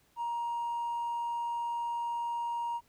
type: tone with hard clipping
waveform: triangle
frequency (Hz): 942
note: A#5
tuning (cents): +18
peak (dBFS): -31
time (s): 0.16-2.81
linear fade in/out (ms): 50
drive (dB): 2
effects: pink hiss -68 dBFS RMS until 2.88 s